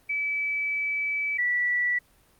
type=tone pair in turn; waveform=sine; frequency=2300 / 1956 Hz; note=D7 / B6; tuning=-37 / -17 cents; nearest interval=minor third; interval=280 cents; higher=first; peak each=-25 / -22 dBFS; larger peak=second; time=0.09-1.38 / 1.38-1.99 s; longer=first; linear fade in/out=10 ms; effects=pink hiss -61 dBFS RMS until 2.39 s + Opus 32 kbps

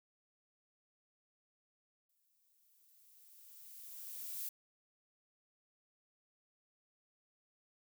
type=noise with exponential growth; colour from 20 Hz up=violet; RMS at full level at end=-41 dBFS; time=2.09-4.49 s; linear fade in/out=5 ms; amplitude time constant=520 ms; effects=none

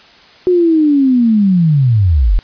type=linear sweep; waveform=sine; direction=down; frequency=367.5 to 35.71 Hz; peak=-7 dBFS; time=0.47-2.39 s; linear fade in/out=0 ms; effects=white hiss -42 dBFS RMS until 2.43 s + resampled to 11025 Hz

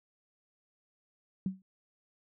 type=tone with exponential decay; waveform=sine; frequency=189.3 Hz; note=F#3; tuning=40 cents sharp; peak=-26 dBFS; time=1.46-1.62 s; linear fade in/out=2 ms; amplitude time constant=34 ms; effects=none

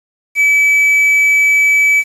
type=tone with quantisation; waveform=triangle; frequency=2296 Hz; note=D7; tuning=40 cents flat; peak=-6 dBFS; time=0.35-2.04 s; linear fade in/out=50 ms; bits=6; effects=resampled to 32000 Hz

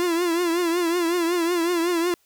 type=tone with vibrato; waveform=45% pulse; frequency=343.3 Hz; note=F4; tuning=30 cents flat; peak=-20 dBFS; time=0-2.14 s; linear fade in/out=0 ms; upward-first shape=triangle; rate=5.4 Hz; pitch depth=95 cents each way; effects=white hiss -64 dBFS RMS until 2.25 s

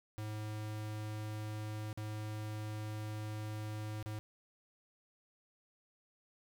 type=tone with dropouts; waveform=square; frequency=107.1 Hz; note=A2; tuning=46 cents flat; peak=-40 dBFS; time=0.18-4.19 s; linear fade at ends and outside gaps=0 ms; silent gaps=1.929-1.975 / 4.027-4.06 s; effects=none

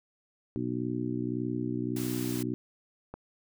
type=harmonic tone; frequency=61.74 Hz; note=B1; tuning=in tune; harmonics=2 / 3 / 4 / 5 / 6; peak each=-36 / -42 / -34 / -34 / -38 dBFS; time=0.56-2.54 s; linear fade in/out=0 ms
type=noise; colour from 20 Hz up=white; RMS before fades=-41 dBFS; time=1.96-2.43 s; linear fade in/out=5 ms
type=click; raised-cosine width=1 ms; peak=-26 dBFS; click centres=3.14 s
effects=none

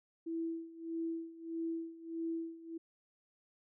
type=tone with tremolo; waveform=sine; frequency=329.6 Hz; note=E4; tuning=in tune; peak=-34 dBFS; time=0.26-2.78 s; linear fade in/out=10 ms; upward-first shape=sine; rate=1.6 Hz; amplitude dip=85%; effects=none

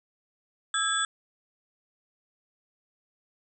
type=tone cluster; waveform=sine; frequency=1314 / 1629 / 3431 / 7980 Hz; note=E6 / G#6 / A7 / B8; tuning=-6 / -34 / -44 / +17 cents; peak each=-30 dBFS; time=0.74-1.05 s; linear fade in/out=2 ms; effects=none

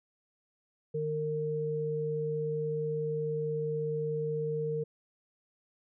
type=tone pair together; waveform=sine; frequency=152.74 / 457.7 Hz; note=D#3 / A#4; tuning=-32 / -32 cents; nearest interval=octave + perfect fifth; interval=1900 cents; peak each=-35 / -31 dBFS; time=0.94-4.84 s; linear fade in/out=10 ms; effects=none

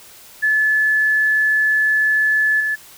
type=tone with level steps; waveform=sine; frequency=1727 Hz; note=A6; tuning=33 cents flat; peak=-13 / -17 dBFS; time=0.42-2.76 s; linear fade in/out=20 ms; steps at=2.6 s; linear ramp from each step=5 ms; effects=white hiss -43 dBFS RMS until 2.97 s

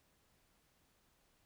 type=silence; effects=pink hiss -74 dBFS RMS until 1.45 s

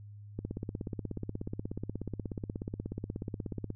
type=click train; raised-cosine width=3 ms; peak=-23 dBFS; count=56; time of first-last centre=0.39-3.703 s; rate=16.6 Hz; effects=added 103 Hz sine -46 dBFS peak until 3.75 s

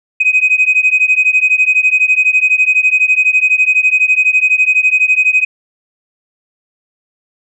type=beating tone pair; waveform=sine; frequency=2508 / 2520 Hz; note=D#7 / D#7; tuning=+13 / +21 cents; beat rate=12 Hz; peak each=-10 dBFS; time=0.2-5.45 s; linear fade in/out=10 ms; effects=tanh soft clip ceiling -2 dBFS

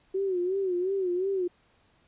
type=tone with vibrato; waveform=sine; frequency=372.5 Hz; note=F#4; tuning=12 cents sharp; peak=-25 dBFS; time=0.14-1.48 s; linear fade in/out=10 ms; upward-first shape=sine; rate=2.8 Hz; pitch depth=100 cents each way; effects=pink hiss -65 dBFS RMS until 2.07 s + resampled to 8000 Hz

